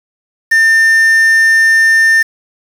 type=tone with quantisation; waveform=triangle; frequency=1800 Hz; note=A6; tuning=39 cents sharp; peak=-4 dBFS; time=0.51-2.23 s; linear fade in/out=10 ms; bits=4; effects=none